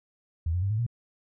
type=tone with pitch steps; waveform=sine; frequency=81.7 / 89.61 / 98.29 / 107.8 / 118.24 Hz; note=E2 / F2 / G2 / A2 / A#2; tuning=-15 / +45 / +5 / -35 / +25 cents; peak=-24 dBFS; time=0.46-0.865 s; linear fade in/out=5 ms; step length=81 ms; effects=none